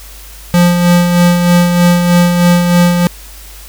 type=tone with tremolo; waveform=square; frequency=175.2 Hz; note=F3; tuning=6 cents sharp; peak=-5 dBFS; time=0.54-3.07 s; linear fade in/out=0 ms; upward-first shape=sine; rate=3.2 Hz; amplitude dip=45%; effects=added 50 Hz sine -32 dBFS peak until 3.68 s + white hiss -35 dBFS RMS until 3.68 s